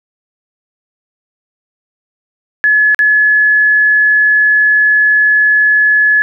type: tone with dropouts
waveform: sine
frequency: 1706 Hz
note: G#6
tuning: 46 cents sharp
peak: -6 dBFS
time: 2.64-6.22 s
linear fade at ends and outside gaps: 0 ms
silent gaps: 2.946-2.991 s
effects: none